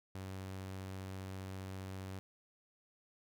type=tone; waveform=sawtooth; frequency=95 Hz; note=F#2; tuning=46 cents sharp; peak=-39 dBFS; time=0.15-2.19 s; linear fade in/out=0 ms; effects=none